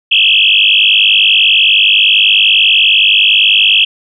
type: tone with frequency modulation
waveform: sine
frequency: 2945 Hz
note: F#7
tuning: 9 cents flat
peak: -5 dBFS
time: 0.11-3.85 s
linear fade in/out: 10 ms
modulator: 50.4 Hz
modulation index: 7.6
effects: none